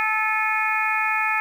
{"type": "harmonic tone with a mistuned harmonic", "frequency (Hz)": 434.8, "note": "A4", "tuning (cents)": -21, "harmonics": [2, 3, 4, 5, 6], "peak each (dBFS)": [-26, -26, -26, -26, -26], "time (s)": [0, 1.4], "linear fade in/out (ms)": 0, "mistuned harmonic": 6, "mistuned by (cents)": -96, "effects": ["8-bit"]}